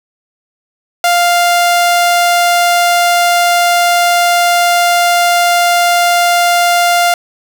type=tone; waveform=sawtooth; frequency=698.5 Hz; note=F5; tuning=in tune; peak=-4 dBFS; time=1.04-7.14 s; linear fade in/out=2 ms; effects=none